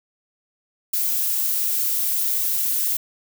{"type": "noise", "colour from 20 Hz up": "violet", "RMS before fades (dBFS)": -22, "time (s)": [0.93, 2.97], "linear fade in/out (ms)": 5, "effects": []}